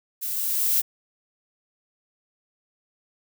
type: noise with level ramp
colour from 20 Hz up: violet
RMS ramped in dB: -30 to -20 dBFS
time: 0.21-0.82 s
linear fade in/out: 20 ms
effects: none